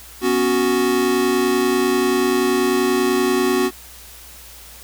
square chord, B suspended second, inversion none, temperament equal, 246.9 / 277.2 / 370 Hz, B3 / C#4 / F#4, 0 / 0 / 0 cents, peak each -23 / -23 / -18 dBFS, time 0.21-3.71 s, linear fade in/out 50 ms, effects added 60 Hz sine -45 dBFS peak until 4.83 s + white hiss -41 dBFS RMS until 4.83 s

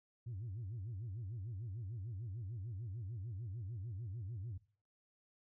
sine tone with vibrato, 106.1 Hz, G#2, 38 cents sharp, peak -40 dBFS, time 0.26-4.58 s, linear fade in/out 10 ms, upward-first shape sine, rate 6.7 Hz, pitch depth 270 cents each way, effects noise-tail reverb RT60 0.4 s tail -19 dB re dry + tanh soft clip ceiling -39 dBFS

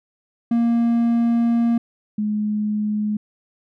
triangle / sine tone pair in turn, 233.8 / 210.9 Hz, A#3 / G#3, +5 / +27 cents, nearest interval major second, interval 178 cents, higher first, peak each -13 / -19 dBFS, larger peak first, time 0.51-1.78 / 2.18-3.17 s, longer first, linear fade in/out 5 ms, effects none

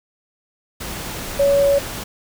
sine tone in noise, 562 Hz, C#5, 24 cents sharp, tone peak -12 dBFS, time 1.39-1.79 s, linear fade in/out 10 ms, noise pink, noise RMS -29 dBFS, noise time 0.8-2.04 s, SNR +14 dB, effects none

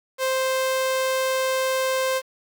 sawtooth tone, 523.3 Hz, C5, in tune, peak -17 dBFS, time 0.18-2.22 s, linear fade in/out 50 ms, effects 8-bit

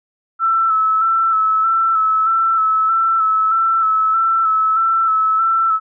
sine tone with vibrato, 1318.5 Hz, E6, in tune, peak -12 dBFS, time 0.39-5.8 s, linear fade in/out 50 ms, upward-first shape square, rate 1.6 Hz, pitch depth 24 cents each way, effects none

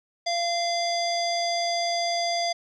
square tone with low-pass filter, 688 Hz, F5, 26 cents flat, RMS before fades -26 dBFS, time 0.26-2.53 s, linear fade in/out 10 ms, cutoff 5300 Hz, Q 6.2, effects none

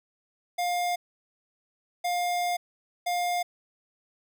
square tone bursts at uneven times, 707 Hz, F5, 21 cents sharp, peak -26 dBFS, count 3, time 0.58-0.96 / 2.04-2.57 / 3.06-3.43 s, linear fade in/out 10 ms, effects none

